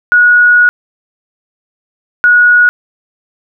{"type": "tone bursts at uneven times", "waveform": "sine", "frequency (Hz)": 1456, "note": "F#6", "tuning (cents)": -28, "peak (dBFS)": -3, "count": 2, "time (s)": [[0.12, 0.69], [2.24, 2.69]], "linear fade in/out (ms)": 0, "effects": []}